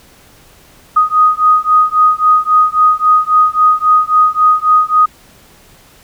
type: beating tone pair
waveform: sine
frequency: 1244.5 / 1248.2 Hz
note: D#6 / D#6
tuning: 0 / +5 cents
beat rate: 3.7 Hz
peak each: -10 dBFS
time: 0.96-5.06 s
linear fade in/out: 10 ms
effects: pink hiss -44 dBFS RMS until 6.03 s